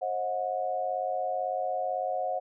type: tone cluster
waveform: sine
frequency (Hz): 534 / 630 / 728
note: C5 / D#5 / F#5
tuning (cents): +35 / +21 / -28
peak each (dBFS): -34 / -34 / -30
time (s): 0.01-2.4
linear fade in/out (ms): 20
effects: none